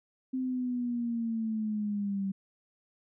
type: linear sweep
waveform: sine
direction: down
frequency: 260.7 to 192.6 Hz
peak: -29 dBFS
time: 0.33-2.32 s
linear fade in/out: 10 ms
effects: none